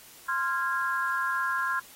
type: tone cluster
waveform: sine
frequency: 1047 / 1386 / 1644 Hz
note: C6 / F6 / G#6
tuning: +1 / -14 / -18 cents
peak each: -30 dBFS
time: 0.28-1.8 s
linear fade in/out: 10 ms
effects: white hiss -51 dBFS RMS until 1.95 s + AAC 48 kbps